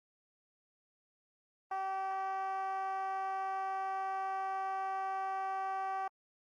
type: tone with band-pass filter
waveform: 10% pulse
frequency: 384.7 Hz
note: G4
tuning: 33 cents flat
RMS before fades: -37 dBFS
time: 1.71-6.08 s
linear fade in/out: 5 ms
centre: 880 Hz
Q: 8.3
effects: Opus 24 kbps